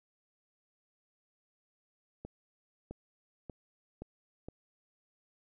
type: accelerating click train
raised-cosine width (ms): 2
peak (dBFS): -29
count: 5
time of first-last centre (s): 2.25-4.485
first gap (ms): 660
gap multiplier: 0.89
effects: none